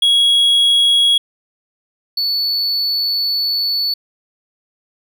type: tone pair in turn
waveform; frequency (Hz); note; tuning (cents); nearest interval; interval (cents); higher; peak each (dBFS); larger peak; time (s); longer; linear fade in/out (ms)
triangle; 3322 / 4451; G#7 / C#8; 0 / +6; perfect fourth; 506; second; -8 / -14; first; 0.02-1.18 / 2.17-3.94; second; 5
effects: none